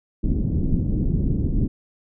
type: low-pass noise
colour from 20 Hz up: pink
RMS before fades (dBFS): -21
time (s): 0.23-1.68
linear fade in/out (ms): 10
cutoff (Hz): 290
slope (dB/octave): 24
effects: none